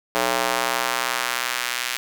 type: tone with high-pass filter sweep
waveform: square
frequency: 61.4 Hz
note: B1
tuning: 9 cents flat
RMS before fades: -24 dBFS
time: 0.15-1.97 s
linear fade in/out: 0 ms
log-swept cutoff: 570 to 2100 Hz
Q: 0.97
effects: none